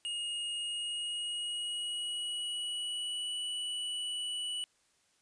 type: tone with pitch glide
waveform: square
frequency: 2862 to 2954 Hz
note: F7 to F#7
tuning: +42 to -3 cents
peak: -35 dBFS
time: 0.05-4.64 s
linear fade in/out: 0 ms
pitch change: +55 cents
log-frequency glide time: 0.57-3.36 s
effects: white hiss -71 dBFS RMS until 5.21 s + resampled to 22050 Hz